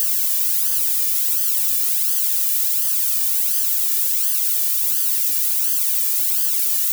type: noise with flanger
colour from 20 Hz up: violet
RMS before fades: -19 dBFS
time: 0-6.92 s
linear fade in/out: 0 ms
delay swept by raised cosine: 0.63 to 1.73 ms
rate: 1.4 Hz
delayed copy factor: +1
effects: none